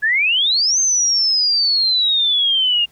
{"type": "exponential two-way sweep", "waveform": "sine", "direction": "up then down", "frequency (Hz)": [1661.2, 6350, 2802], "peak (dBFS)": -13, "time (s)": [0.02, 2.86], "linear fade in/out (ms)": 20, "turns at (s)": 0.79, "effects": ["pink hiss -55 dBFS RMS until 2.91 s"]}